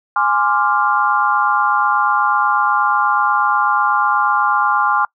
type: chord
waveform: sine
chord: D half-diminished seventh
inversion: second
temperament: equal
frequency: 830.6 / 1046.5 / 1174.7 / 1396.9 Hz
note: Ab5 / C6 / D6 / F6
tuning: 0 / 0 / 0 / 0 cents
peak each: -18 dBFS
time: 0.16-5.05 s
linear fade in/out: 2 ms
effects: noise-tail reverb RT60 0.1 s tail -25 dB re dry